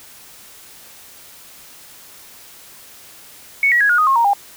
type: tone with pitch steps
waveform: sine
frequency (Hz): 2217 / 1918.9 / 1660.9 / 1437.5 / 1244.2 / 1076.9 / 932.1 / 806.8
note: C#7 / A#6 / G#6 / F6 / D#6 / C6 / A#5 / G5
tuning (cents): 0 / +50 / 0 / +50 / 0 / +50 / 0 / +50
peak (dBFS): -11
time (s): 3.63-4.334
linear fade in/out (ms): 2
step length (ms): 88
effects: white hiss -42 dBFS RMS until 4.56 s